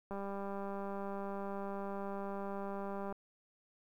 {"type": "click train", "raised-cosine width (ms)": 1, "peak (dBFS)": -29, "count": 598, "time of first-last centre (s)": [0.11, 3.125], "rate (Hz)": 198, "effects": ["11-bit"]}